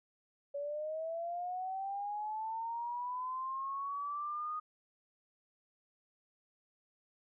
sine linear sweep, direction up, 563 to 1241 Hz, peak -36 dBFS, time 0.54-4.6 s, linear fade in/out 10 ms, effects none

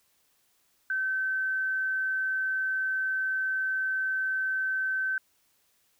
sine tone, 1538 Hz, G6, 33 cents flat, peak -26 dBFS, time 0.9-5.18 s, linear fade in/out 2 ms, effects white hiss -69 dBFS RMS until 5.99 s

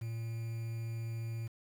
triangle tone with quantisation, 114.3 Hz, A#2, 34 cents flat, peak -34 dBFS, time 0.01-1.48 s, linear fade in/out 10 ms, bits 9, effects none

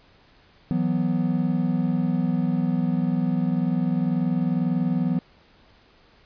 triangle chord, E suspended second, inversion none, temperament equal, 164.81 / 185 / 246.9 Hz, E3 / F#3 / B3, 0 / 0 / 0 cents, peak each -23 dBFS, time 0.71-5.19 s, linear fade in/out 0 ms, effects pink hiss -56 dBFS RMS until 6.25 s + resampled to 11025 Hz

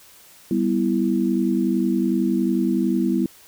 sine chord, E minor, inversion first, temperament equal, 196 / 246.9 / 329.6 Hz, G3 / B3 / E4, 0 / 0 / 0 cents, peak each -22 dBFS, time 0.51-3.26 s, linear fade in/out 2 ms, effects white hiss -49 dBFS RMS until 3.47 s

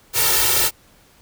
white noise with comb filter, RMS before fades -17 dBFS, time 0.13-0.71 s, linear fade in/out 50 ms, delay 2.2 ms, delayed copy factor +0.85, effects pink hiss -53 dBFS RMS until 1.21 s

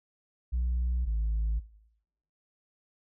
sine tone pair in turn, 60.8 / 54.27 Hz, B1 / A1, -26 / -23 cents, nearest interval major second, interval 197 cents, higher first, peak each -24 dBFS, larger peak neither, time 0.52-1.06 / 1.06-1.6 s, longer neither, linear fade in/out 20 ms, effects noise-tail reverb RT60 0.8 s tail -20 dB re dry + tanh soft clip ceiling -24 dBFS

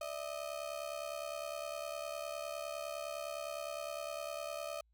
35% pulse ring-modulated tone, 622.3 Hz, D#5, in tune, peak -35 dBFS, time 0.01-4.81 s, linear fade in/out 0 ms, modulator 34.9 Hz, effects added 56 Hz sine -69 dBFS peak until 4.93 s

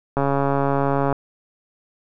click train, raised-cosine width 1 ms, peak -7 dBFS, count 134, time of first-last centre 0.17-1.127 s, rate 139 Hz, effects none

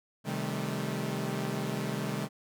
sawtooth chord, A half-diminished seventh, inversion first, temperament equal with one note detuned, 130.81 / 155.56 / 196 / 216 Hz, C3 / Eb3 / G3 / A3, 0 / 0 / 0 / -32 cents, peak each -33 dBFS, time 0.24-2.29 s, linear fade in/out 50 ms, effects none

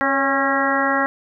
harmonic tone with a mistuned harmonic, 272.6 Hz, C#4, 29 cents flat, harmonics 1 / 2 / 3 / 4 / 5 / 6 / 7, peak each -24 / -24 / -24 / -24 / -24 / -24 / -24 dBFS, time 0.01-1.06 s, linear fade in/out 0 ms, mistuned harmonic 2, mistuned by +32 cents, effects none

